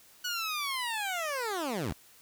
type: linear sweep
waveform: 15% pulse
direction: down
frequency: 1480 to 59.1 Hz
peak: -25 dBFS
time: 0.24-1.93 s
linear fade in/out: 10 ms
effects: white hiss -58 dBFS RMS until 2.21 s